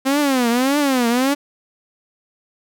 sawtooth tone with vibrato, 261.6 Hz, C4, in tune, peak -11 dBFS, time 0.05-1.35 s, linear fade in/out 20 ms, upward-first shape triangle, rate 1.7 Hz, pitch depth 230 cents each way, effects none

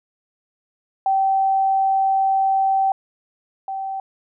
sine tone pair in turn, 774 / 774 Hz, G5 / G5, -22 / -22 cents, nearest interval unison, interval 0 cents, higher neither, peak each -15 / -24 dBFS, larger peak first, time 1.06-2.92 / 3.68-4 s, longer first, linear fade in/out 2 ms, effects none

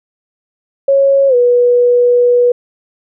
sine tone with pitch glide, 550 to 487.2 Hz, C#5 to B4, -14 to -24 cents, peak -6 dBFS, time 0.88-2.52 s, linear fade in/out 5 ms, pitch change -210 cents, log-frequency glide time 1.28-1.35 s, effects none

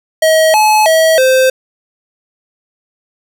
square tone with pitch steps, 636 / 857 / 643 / 520 Hz, D#5 / A5 / E5 / C5, +38 / -46 / -43 / -11 cents, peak -7 dBFS, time 0.22-1.5 s, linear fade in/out 5 ms, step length 320 ms, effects none

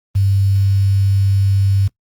sine tone with quantisation, 98 Hz, G2, in tune, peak -11 dBFS, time 0.15-1.88 s, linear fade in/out 10 ms, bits 6, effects noise-tail reverb RT60 0.1 s tail -21 dB re dry + Opus 24 kbps

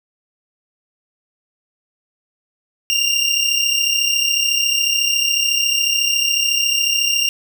25% pulse tone pair together, 2777 / 2811 Hz, F7 / F7, -10 / +11 cents, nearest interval unison, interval 21 cents, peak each -14 dBFS, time 2.9-7.29 s, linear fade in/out 0 ms, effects none

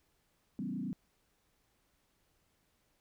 sine tone with frequency modulation, 222.8 Hz, A3, 22 cents sharp, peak -35 dBFS, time 0.59-0.93 s, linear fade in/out 0 ms, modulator 28.7 Hz, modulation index 1.9, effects pink hiss -75 dBFS RMS until 3 s

